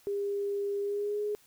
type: tone with pitch glide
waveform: sine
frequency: 403 to 417.2 Hz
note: G4 to G#4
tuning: +48 to +8 cents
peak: -29 dBFS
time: 0.07-1.35 s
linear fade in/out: 0 ms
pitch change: +60 cents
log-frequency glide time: 0.81-1.21 s
effects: white hiss -62 dBFS RMS until 1.46 s